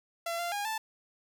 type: tone with pitch steps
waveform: sawtooth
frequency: 677 / 692 / 816 / 880 Hz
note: E5 / F5 / G#5 / A5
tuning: +46 / -16 / -31 / 0 cents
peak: -28 dBFS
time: 0.26-0.78 s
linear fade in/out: 5 ms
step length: 130 ms
effects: none